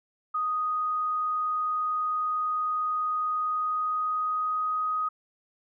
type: tone with pitch glide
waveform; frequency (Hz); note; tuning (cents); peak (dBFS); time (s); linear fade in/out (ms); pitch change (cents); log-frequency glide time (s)
sine; 1244.5 to 1253.2; D#6 to D#6; 0 to +12; -25; 0.34-5.09; 10; +12; 3.38-4.88
effects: none